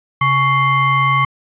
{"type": "tone with frequency modulation", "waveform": "sine", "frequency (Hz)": 1115, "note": "C#6", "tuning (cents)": 10, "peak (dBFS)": -11, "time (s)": [0.21, 1.25], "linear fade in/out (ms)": 5, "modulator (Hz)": 980, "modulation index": 1, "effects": ["resampled to 8000 Hz", "8-bit"]}